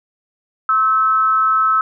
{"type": "tone with amplitude modulation", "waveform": "sine", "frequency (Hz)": 1300, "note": "E6", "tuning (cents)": -24, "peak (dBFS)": -9, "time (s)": [0.69, 1.81], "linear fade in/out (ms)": 2, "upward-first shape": "sine", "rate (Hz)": 222, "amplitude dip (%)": 55, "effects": []}